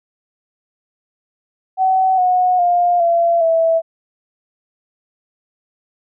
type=tone with pitch steps; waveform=sine; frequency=756 / 729.8 / 704.6 / 680.2 / 656.6 Hz; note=F#5 / F#5 / F5 / F5 / E5; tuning=+37 / -24 / +15 / -46 / -7 cents; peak=-11 dBFS; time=1.77-3.82 s; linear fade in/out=50 ms; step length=410 ms; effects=none